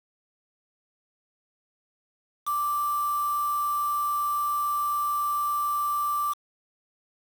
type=tone with quantisation; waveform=sine; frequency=1174.7 Hz; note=D6; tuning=in tune; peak=-24 dBFS; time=2.46-6.34 s; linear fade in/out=20 ms; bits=6; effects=none